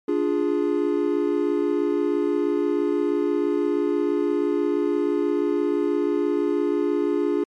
triangle chord, D diminished, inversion none, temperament equal with one note detuned, 292.3 / 349.2 / 415.3 Hz, D4 / F4 / Ab4, -8 / 0 / 0 cents, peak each -22 dBFS, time 0.08-7.44 s, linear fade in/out 5 ms, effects MP3 64 kbps

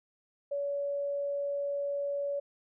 sine tone, 567 Hz, C#5, 39 cents sharp, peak -30 dBFS, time 0.51-2.4 s, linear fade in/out 10 ms, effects none

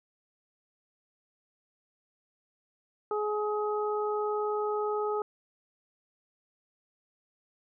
harmonic tone, 420.9 Hz, G#4, 23 cents sharp, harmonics 1 / 2 / 3, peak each -29 / -35 / -35 dBFS, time 3.11-5.22 s, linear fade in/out 2 ms, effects none

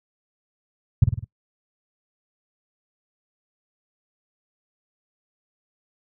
sine tone with echo, 110 Hz, A2, in tune, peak -8 dBFS, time 1.02-1.04 s, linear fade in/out 5 ms, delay 51 ms, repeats 4, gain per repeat -5 dB, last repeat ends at 1.244 s, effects noise-tail reverb RT60 0.1 s tail -20 dB re dry

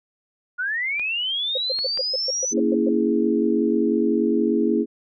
sine linear sweep, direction up, 1410 to 6110 Hz, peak -22 dBFS, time 0.58-2.54 s, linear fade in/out 20 ms
clicks, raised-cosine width 0.3 ms, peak -21 dBFS, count 3, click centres 0.996 / 1.789 / 1.975 s
sine tone bursts, 523.3 Hz, C5, in tune, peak -23 dBFS, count 10, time 1.55-2.89 s, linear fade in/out 5 ms, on 26 ms, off 120 ms
sine chord, A# half-diminished seventh, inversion none, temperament equal with one note detuned, 233.1 / 279.3 / 329.6 / 415.3 Hz, A#3 / C#4 / E4 / G#4, 0 / +13 / 0 / 0 cents, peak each -22 / -25 / -22 / -23 dBFS, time 2.51-4.86 s, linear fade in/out 50 ms
effects none

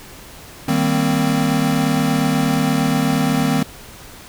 square chord, C minor seventh, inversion first, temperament equal, 155.56 / 196 / 233.1 / 261.6 Hz, Eb3 / G3 / Bb3 / C4, 0 / 0 / 0 / 0 cents, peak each -21 / -24 / -22 / -20 dBFS, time 0.68-3.63 s, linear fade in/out 5 ms, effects pink hiss -39 dBFS RMS until 4.28 s

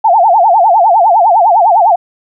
sine tone with vibrato, 784 Hz, G5, in tune, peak -4 dBFS, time 0.04-1.96 s, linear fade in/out 10 ms, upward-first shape sine, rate 9.9 Hz, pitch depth 260 cents each way, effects none

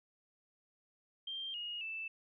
sine tone with pitch steps, 3173 / 2871 / 2644 Hz, G7 / F7 / E7, +20 / +47 / +5 cents, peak -39 dBFS, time 1.27-2.08 s, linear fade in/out 5 ms, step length 270 ms, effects none

